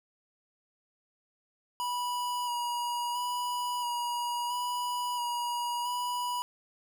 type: tone with vibrato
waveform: square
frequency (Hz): 970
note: B5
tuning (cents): -31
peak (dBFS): -31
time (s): 1.8-6.42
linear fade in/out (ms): 0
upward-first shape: square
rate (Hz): 0.74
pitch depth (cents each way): 16
effects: none